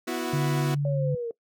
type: chord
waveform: sawtooth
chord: B suspended fourth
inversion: none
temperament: equal with one note detuned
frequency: 246.9 / 329.6 / 367 Hz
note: B3 / E4 / F#4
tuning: 0 / 0 / -14 cents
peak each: -29 / -28 / -28 dBFS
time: 0.07-0.75 s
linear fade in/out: 10 ms
type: tone with pitch glide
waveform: sine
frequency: 144.6 to 143.6 Hz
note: D3 to D3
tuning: -27 to -39 cents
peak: -23 dBFS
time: 0.33-1.15 s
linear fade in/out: 5 ms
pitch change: -12 cents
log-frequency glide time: 0.48-0.69 s
type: linear sweep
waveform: sine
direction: down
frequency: 572 to 454.8 Hz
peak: -28 dBFS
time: 0.85-1.31 s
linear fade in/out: 2 ms
effects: noise-tail reverb RT60 0.1 s tail -21 dB re dry